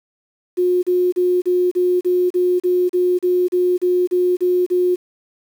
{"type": "tone bursts", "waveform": "sine", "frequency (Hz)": 360, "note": "F#4", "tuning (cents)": -47, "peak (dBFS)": -13, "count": 15, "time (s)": [0.57, 4.96], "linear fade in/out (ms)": 20, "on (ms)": 260, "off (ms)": 35, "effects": ["7-bit"]}